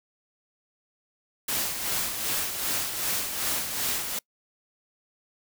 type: noise with tremolo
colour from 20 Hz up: white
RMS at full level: -27 dBFS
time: 1.48-4.19 s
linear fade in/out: 5 ms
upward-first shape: sine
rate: 2.6 Hz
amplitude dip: 50%
effects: noise-tail reverb RT60 0.1 s tail -26 dB re dry